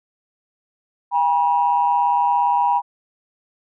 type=tone pair together; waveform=sine; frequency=807.7 / 965 Hz; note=G#5 / B5; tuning=-48 / -40 cents; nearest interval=minor third; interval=308 cents; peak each=-18 / -16 dBFS; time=1.11-2.82 s; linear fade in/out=50 ms; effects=tanh soft clip ceiling -7 dBFS